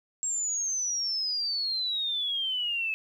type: exponential sweep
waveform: sine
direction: down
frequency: 7600 to 2585 Hz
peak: -27 dBFS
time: 0.23-2.94 s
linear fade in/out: 0 ms
effects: 10-bit

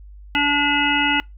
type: harmonic tone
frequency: 289 Hz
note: D4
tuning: 28 cents flat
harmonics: 1 / 3 / 5 / 7 / 9 / 10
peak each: -23 / -23 / -23 / -23 / -23 / -23 dBFS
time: 0.35-1.2 s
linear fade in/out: 0 ms
effects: noise-tail reverb RT60 0.2 s tail -25 dB re dry + added 50 Hz sine -38 dBFS peak until 1.37 s

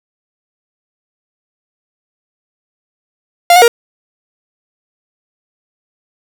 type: tone with pitch steps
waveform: 45% pulse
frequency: 697 / 724 / 470.1 Hz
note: F5 / F#5 / A#4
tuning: -4 / -38 / +15 cents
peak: -3 dBFS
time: 3.5-3.68 s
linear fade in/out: 2 ms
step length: 60 ms
effects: none

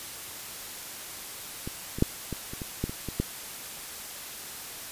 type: clicks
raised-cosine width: 3 ms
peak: -21 / -21 / -7 / -19 / -25 / -22 / -14 / -22 / -20 / -12 dBFS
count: 10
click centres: 1.675 / 1.986 / 2.024 / 2.327 / 2.535 / 2.618 / 2.84 / 2.895 / 3.087 / 3.2 s
effects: white hiss -40 dBFS RMS until 4.91 s + resampled to 32000 Hz

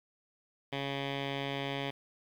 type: tone with low-pass filter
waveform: 10% pulse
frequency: 138.7 Hz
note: C#3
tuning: 1 cent sharp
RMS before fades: -36 dBFS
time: 0.72-1.91 s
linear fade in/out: 10 ms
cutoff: 3000 Hz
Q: 4.4
effects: 10-bit

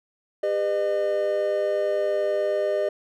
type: tone cluster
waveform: triangle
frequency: 400.9 / 500 / 609 Hz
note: G4 / B4 / D#5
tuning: +39 / +21 / -37 cents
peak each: -25 / -29 / -21 dBFS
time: 0.43-2.89 s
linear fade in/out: 5 ms
effects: none

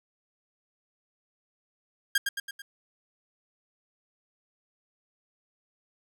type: tone with echo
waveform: sawtooth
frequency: 1614 Hz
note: G#6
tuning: 50 cents flat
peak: -17 dBFS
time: 2.15-2.18 s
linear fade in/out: 5 ms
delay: 110 ms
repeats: 4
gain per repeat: -5 dB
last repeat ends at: 2.62 s
effects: none

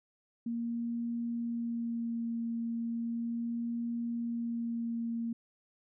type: tone with vibrato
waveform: sine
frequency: 233.1 Hz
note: A#3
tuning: in tune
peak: -32 dBFS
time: 0.46-5.33 s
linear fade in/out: 5 ms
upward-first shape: sine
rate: 0.36 Hz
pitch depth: 13 cents each way
effects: none

